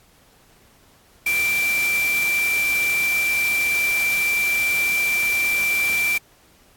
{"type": "tone in noise", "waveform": "sine", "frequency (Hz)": 2349, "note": "D7", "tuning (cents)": 0, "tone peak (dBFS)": -18, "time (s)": [1.26, 6.18], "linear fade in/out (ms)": 5, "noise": "white", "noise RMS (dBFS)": -29, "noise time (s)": [1.26, 6.18], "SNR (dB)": 8, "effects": ["pink hiss -55 dBFS RMS until 6.76 s", "AAC 64 kbps"]}